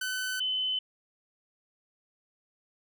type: tone pair in turn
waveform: sawtooth / sine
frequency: 1512 / 3035 Hz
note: F#6 / F#7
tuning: +37 / +43 cents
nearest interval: octave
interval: 1206 cents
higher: second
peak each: -27 dBFS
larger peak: neither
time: 0.01-0.4 / 0.4-0.79 s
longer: neither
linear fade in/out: 5 ms
effects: none